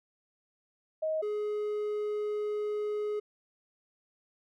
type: tone pair in turn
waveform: sine / triangle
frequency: 629 / 419.8 Hz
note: D#5 / G#4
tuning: +19 / +19 cents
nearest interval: perfect fifth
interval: 700 cents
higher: first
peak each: -28 dBFS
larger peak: neither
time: 1.02-1.22 / 1.22-3.2 s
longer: second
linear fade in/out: 10 ms
effects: none